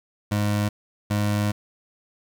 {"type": "tone pair in turn", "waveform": "25% pulse", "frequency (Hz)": [103.83, 103.83], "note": ["G#2", "G#2"], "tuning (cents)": [0, 0], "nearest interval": "unison", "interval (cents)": 0, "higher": "neither", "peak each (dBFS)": -17, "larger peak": "neither", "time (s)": [[0.31, 0.69], [1.1, 1.52]], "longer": "second", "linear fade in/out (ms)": 10, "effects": ["9-bit"]}